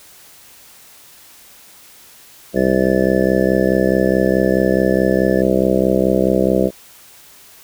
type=harmonic tone; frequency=64.7 Hz; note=C2; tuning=19 cents flat; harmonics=1 / 2 / 3 / 4 / 5 / 6 / 7 / 8 / 9 / 10; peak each=-29 / -29 / -18 / -26 / -20 / -19 / -24 / -19 / -22 / -23 dBFS; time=2.53-6.71 s; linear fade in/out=50 ms
type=tone; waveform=triangle; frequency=1741 Hz; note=A6; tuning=19 cents flat; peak=-27 dBFS; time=2.56-5.42 s; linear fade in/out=10 ms
effects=white hiss -44 dBFS RMS until 7.63 s